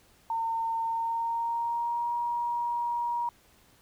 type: tone with pitch glide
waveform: sine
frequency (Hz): 910 to 950.8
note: A#5 to A#5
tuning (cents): -42 to +34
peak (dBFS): -27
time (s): 0.3-3.29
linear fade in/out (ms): 2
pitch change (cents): +76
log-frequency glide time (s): 0.85-2.14
effects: pink hiss -61 dBFS RMS until 3.81 s